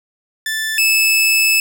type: tone pair in turn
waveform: sawtooth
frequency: 1760 / 2614 Hz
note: A6 / E7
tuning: 0 / -15 cents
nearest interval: perfect fifth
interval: 685 cents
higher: second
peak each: -15 / -8 dBFS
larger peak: second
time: 0.46-0.78 / 0.78-1.6 s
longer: second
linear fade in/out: 2 ms
effects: none